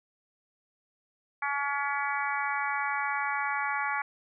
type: harmonic tone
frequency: 283.1 Hz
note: C#4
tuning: 37 cents sharp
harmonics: 3 / 4 / 5 / 6 / 7 / 8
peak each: -33 / -34 / -35 / -36 / -36 / -37 dBFS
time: 1.42-4.02 s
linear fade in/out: 5 ms
effects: none